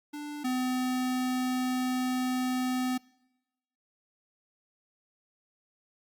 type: tone pair in turn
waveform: square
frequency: 294.8 / 254.1 Hz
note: D4 / B3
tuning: +7 / +49 cents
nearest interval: minor third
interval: 258 cents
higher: first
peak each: -37 / -28 dBFS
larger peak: second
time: 0.13-0.44 / 0.44-2.98 s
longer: second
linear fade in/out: 10 ms
effects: noise-tail reverb RT60 1.0 s tail -25 dB re dry + Opus 48 kbps